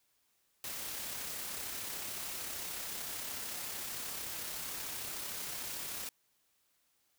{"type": "noise with amplitude modulation", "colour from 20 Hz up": "white", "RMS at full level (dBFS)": -40, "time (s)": [0.64, 6.09], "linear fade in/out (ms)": 2, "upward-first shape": "sine", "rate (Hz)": 33.4, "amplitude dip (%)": 25, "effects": ["white hiss -75 dBFS RMS until 7.18 s"]}